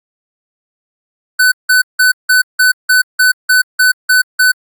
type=tone bursts; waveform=square; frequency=1504 Hz; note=F#6; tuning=28 cents sharp; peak=-7 dBFS; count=11; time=1.39-4.52 s; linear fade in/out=10 ms; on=130 ms; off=170 ms; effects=Opus 48 kbps